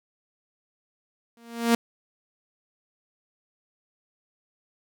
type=tone with exponential growth; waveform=sawtooth; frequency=233.1 Hz; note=A#3; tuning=in tune; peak=-11 dBFS; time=1.37-1.75 s; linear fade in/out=2 ms; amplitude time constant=81 ms; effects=none